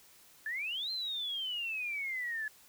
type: exponential two-way sweep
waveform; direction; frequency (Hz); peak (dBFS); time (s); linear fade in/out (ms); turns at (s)
sine; up then down; 1701 to 4186 to 1701; -34; 0.46-2.48; 2; 0.91
effects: white hiss -60 dBFS RMS until 2.68 s